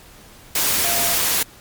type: tone in noise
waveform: sine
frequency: 690 Hz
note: F5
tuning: 21 cents flat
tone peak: -27 dBFS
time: 0.84-1.14 s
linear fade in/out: 5 ms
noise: white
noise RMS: -19 dBFS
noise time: 0.55-1.43 s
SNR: -11 dB
effects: pink hiss -45 dBFS RMS until 1.6 s + MP3 96 kbps